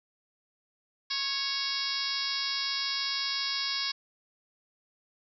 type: harmonic tone with a mistuned harmonic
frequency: 554.4 Hz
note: C#5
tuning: in tune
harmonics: 2 / 3 / 4 / 5 / 6 / 7 / 8 / 9 / 10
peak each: -41 / -41 / -39 / -43 / -39 / -37 / -36 / -34 / -38 dBFS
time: 1.1-3.92 s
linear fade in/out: 10 ms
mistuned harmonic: 2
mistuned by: -27 cents
effects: none